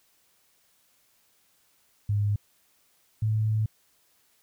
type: tone pair in turn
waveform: sine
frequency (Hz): 102.9 / 108.67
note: G#2 / A2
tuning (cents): -16 / -21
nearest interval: minor second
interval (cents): 95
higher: second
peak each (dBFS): -22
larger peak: neither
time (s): 2.09-2.36 / 3.22-3.66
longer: second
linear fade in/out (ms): 5
effects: white hiss -66 dBFS RMS until 4.42 s